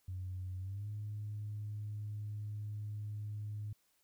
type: tone with pitch glide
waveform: sine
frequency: 92.5 to 105.03 Hz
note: F#2 to G#2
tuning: 0 to +20 cents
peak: -38 dBFS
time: 0.08-3.73 s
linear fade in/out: 5 ms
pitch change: +220 cents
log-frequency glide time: 0.59-0.88 s
effects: tanh soft clip ceiling -34 dBFS + white hiss -75 dBFS RMS until 4.03 s